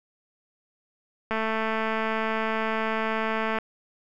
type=click train; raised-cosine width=0.5 ms; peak=-13 dBFS; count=504; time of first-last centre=1.31-3.586 s; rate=221 Hz; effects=none